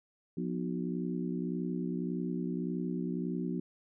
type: harmonic tone with a mistuned harmonic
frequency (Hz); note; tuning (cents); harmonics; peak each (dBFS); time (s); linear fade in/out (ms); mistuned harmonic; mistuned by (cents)
61.74; B1; 0; 3 / 4 / 5 / 6; -35 / -37 / -39 / -41; 0.37-3.6; 5; 3; -83
effects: none